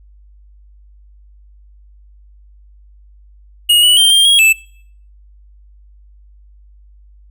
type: tone with pitch steps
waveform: square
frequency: 2876 / 2948 / 3156 / 3195 / 3287 / 2633 Hz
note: F#7 / F#7 / G7 / G7 / G#7 / E7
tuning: -50 / -7 / +11 / +32 / -19 / -3 cents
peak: -7 dBFS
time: 3.69-4.53 s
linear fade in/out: 10 ms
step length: 140 ms
effects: noise-tail reverb RT60 0.6 s tail -23 dB re dry + added 50 Hz sine -41 dBFS peak until 7.3 s